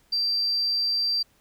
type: tone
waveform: sine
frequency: 4699 Hz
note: D8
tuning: in tune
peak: -21 dBFS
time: 0.12-1.23 s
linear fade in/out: 10 ms
effects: tanh soft clip ceiling -17 dBFS + pink hiss -63 dBFS RMS until 1.4 s